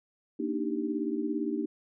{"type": "chord", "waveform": "sine", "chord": "Eb major seventh", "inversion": "second", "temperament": "equal", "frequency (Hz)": [233.1, 293.7, 311.1, 392], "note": ["Bb3", "D4", "Eb4", "G4"], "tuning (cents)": [0, 0, 0, 0], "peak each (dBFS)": [-35, -33, -33, -36], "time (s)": [0.39, 1.66], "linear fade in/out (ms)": 10, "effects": []}